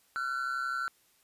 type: tone pair together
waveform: triangle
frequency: 1363.2 / 1495 Hz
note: F6 / F#6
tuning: -42 / +17 cents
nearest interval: major second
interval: 159 cents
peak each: -31 / -33 dBFS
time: 0.16-0.88 s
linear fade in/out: 0 ms
effects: white hiss -67 dBFS RMS until 1.23 s + resampled to 32000 Hz